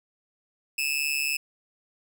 sawtooth tone with amplitude modulation, 2600 Hz, E7, 24 cents flat, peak -18 dBFS, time 0.78-1.37 s, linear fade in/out 5 ms, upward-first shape sine, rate 143 Hz, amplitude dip 85%, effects none

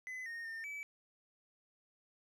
triangle tone with pitch steps, 2021 / 1849 / 1812 / 2297 Hz, B6 / A#6 / A#6 / D7, +39 / -15 / -50 / -39 cents, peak -40 dBFS, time 0.07-0.83 s, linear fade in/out 0 ms, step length 190 ms, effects none

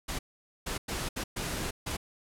pink noise bursts at uneven times, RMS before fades -34 dBFS, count 6, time 0.08-0.19 / 0.66-0.78 / 0.88-1.09 / 1.16-1.24 / 1.36-1.71 / 1.86-1.97 s, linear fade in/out 10 ms, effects low-pass 12000 Hz 12 dB/octave

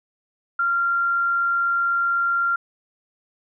sine tone, 1384 Hz, F6, 16 cents flat, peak -18 dBFS, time 0.59-2.56 s, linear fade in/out 5 ms, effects none

